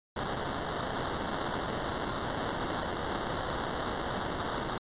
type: noise with sample-and-hold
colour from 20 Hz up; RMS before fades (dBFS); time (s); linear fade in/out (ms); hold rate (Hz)
white; -34; 0.16-4.78; 5; 2450
effects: resampled to 8000 Hz